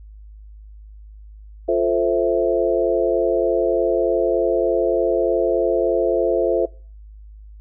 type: chord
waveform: sine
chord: F major seventh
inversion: none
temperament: equal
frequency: 349.2 / 440 / 523.3 / 659.3 Hz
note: F4 / A4 / C5 / E5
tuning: 0 / 0 / 0 / 0 cents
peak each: -21 dBFS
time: 1.68-6.66 s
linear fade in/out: 10 ms
effects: noise-tail reverb RT60 0.4 s tail -23 dB re dry + added 52 Hz sine -38 dBFS peak until 7.6 s